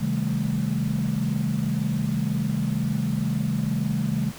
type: chord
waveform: sine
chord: A half-diminished seventh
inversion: first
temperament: just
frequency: 132 / 158.4 / 198 / 220 Hz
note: C3 / Eb3 / G3 / A3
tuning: +16 / +31 / +18 / 0 cents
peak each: -27 dBFS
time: 0-4.32 s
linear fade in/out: 20 ms
effects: tanh soft clip ceiling -14 dBFS + pink hiss -42 dBFS RMS until 4.38 s